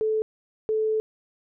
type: tone pair in turn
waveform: sine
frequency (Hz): 435.7 / 435.7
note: A4 / A4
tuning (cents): -17 / -17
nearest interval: unison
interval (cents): 0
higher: neither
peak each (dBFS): -21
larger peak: neither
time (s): 0.01-0.22 / 0.69-1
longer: second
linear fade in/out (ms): 0
effects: none